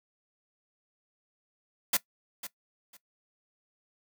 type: noise with echo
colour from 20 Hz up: white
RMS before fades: -25 dBFS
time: 1.93-1.97 s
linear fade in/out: 5 ms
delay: 500 ms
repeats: 2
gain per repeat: -14 dB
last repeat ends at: 2.97 s
effects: noise-tail reverb RT60 0.1 s tail -18 dB re dry + high-pass 150 Hz 12 dB/octave